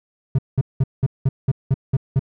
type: tone bursts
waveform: triangle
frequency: 133.1 Hz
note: C3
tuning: 30 cents sharp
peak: -11 dBFS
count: 9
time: 0.35-2.194 s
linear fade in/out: 5 ms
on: 36 ms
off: 190 ms
effects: none